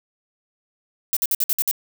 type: noise bursts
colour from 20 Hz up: violet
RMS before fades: -20 dBFS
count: 7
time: 1.13-1.712 s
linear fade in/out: 0 ms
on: 36 ms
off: 55 ms
effects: none